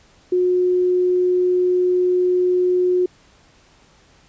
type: tone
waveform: sine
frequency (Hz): 362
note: F#4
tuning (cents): -38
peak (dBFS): -14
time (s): 0.32-3.06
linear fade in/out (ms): 5
effects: pink hiss -53 dBFS RMS until 4.28 s + resampled to 16000 Hz